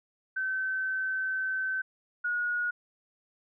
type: tone pair in turn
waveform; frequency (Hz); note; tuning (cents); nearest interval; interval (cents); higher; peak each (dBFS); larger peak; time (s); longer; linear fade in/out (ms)
sine; 1534 / 1447.9; G6 / F#6; -38 / -38; minor second; 100; first; -28 / -27; second; 0.36-1.82 / 2.24-2.71; first; 10
effects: none